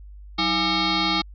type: tone with frequency modulation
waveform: sine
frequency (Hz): 1708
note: G#6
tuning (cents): +48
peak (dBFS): -19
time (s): 0.38-1.22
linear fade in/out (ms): 10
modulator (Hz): 507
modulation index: 5.5
effects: added 50 Hz sine -39 dBFS peak until 1.34 s